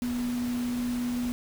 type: tone in noise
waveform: sine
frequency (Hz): 243.8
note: B3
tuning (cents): -22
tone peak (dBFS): -27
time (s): 0.02-1.32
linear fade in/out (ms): 0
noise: pink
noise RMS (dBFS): -41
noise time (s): 0.02-1.32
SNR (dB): +11
effects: none